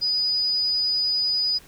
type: tone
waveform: sine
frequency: 4955 Hz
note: D#8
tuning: 8 cents flat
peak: -20 dBFS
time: 0.01-1.59 s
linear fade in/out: 20 ms
effects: pink hiss -50 dBFS RMS until 1.67 s